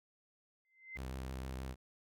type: tone with exponential growth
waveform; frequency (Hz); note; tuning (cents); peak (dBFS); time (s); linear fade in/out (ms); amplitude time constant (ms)
sine; 2070; C7; -19; -40; 0.65-0.97; 0; 68
type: tone with vibrato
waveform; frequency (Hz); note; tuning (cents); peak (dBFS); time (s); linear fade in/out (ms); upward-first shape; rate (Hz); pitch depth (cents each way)
sawtooth; 65.1; C2; -8; -37; 0.95-1.76; 50; sine; 6.2; 27
effects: none